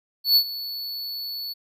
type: tone with ADSR envelope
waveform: square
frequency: 4435 Hz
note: C#8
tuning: in tune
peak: -13 dBFS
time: 0.24-1.54 s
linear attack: 120 ms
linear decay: 74 ms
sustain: -17 dB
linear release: 21 ms
effects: none